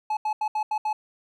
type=tone bursts at uneven times; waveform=triangle; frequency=857 Hz; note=A5; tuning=46 cents flat; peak=-21 dBFS; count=6; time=0.1-0.17 / 0.25-0.33 / 0.41-0.48 / 0.55-0.63 / 0.71-0.78 / 0.85-0.93 s; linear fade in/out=5 ms; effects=none